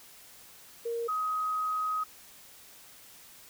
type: tone pair in turn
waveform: sine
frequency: 466.2 / 1260.9 Hz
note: A#4 / D#6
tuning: 0 / +23 cents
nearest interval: octave + perfect fourth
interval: 1723 cents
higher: second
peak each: -30 / -28 dBFS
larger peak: second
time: 0.85-1.08 / 1.08-2.04 s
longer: second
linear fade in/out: 10 ms
effects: white hiss -53 dBFS RMS until 3.49 s